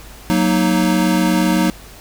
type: chord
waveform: square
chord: D# minor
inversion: first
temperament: equal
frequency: 185 / 233.1 / 311.1 Hz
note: F#3 / A#3 / D#4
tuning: 0 / 0 / 0 cents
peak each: -17 / -20 / -18 dBFS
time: 0.3-1.7 s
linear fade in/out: 0 ms
effects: added 50 Hz sine -40 dBFS peak until 2 s + pink hiss -40 dBFS RMS until 2 s